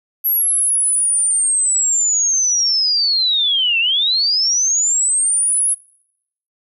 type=linear two-way sweep; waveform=sine; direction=down then up; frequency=11690 to 2637 to 10810 Hz; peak=-13 dBFS; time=0.24-5.75 s; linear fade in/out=20 ms; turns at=3.79 s; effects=noise-tail reverb RT60 0.8 s tail -25 dB re dry